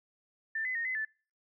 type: tone with pitch steps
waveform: sine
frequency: 1782 / 2026 / 1850 / 2034 / 1752 Hz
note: A6 / B6 / A#6 / C7 / A6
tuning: +22 / +44 / -14 / -50 / -8 cents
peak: -31 dBFS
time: 0.55-1.05 s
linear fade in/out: 5 ms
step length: 100 ms
effects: noise-tail reverb RT60 0.4 s tail -24 dB re dry